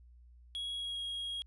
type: tone with pitch glide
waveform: triangle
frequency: 3322 to 3284 Hz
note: G#7 to G#7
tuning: 0 to -20 cents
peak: -35 dBFS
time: 0.55-1.42 s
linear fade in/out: 0 ms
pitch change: -20 cents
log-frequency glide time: 0.75-1.01 s
effects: added 60 Hz sine -55 dBFS peak until 1.46 s + resampled to 24000 Hz